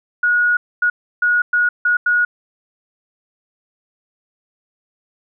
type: tone bursts at uneven times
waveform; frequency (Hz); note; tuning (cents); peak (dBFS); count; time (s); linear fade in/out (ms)
sine; 1451; F#6; -34; -12; 6; 0.23-0.57 / 0.82-0.9 / 1.22-1.42 / 1.53-1.69 / 1.85-1.97 / 2.06-2.25; 5
effects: none